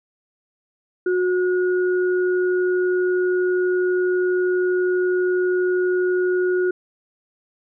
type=tone pair together; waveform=sine; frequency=364.3 / 1448 Hz; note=F#4 / F#6; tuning=-27 / -38 cents; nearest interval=2 octaves; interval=2389 cents; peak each=-17 / -28 dBFS; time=1.06-6.71 s; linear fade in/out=5 ms; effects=none